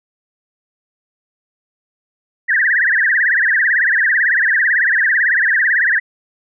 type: tone with vibrato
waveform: sine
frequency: 1760 Hz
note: A6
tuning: in tune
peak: -11 dBFS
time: 2.48-6 s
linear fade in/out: 20 ms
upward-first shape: triangle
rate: 18 Hz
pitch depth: 240 cents each way
effects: none